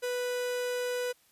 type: tone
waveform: 45% pulse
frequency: 493.9 Hz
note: B4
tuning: in tune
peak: -30 dBFS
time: 0.02-1.13 s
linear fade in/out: 20 ms
effects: white hiss -65 dBFS RMS until 1.31 s + resampled to 32000 Hz